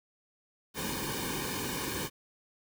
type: noise with comb filter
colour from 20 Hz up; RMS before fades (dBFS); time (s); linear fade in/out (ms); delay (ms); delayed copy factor
pink; -35; 0.74-2.1; 50; 1.5; -1
effects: none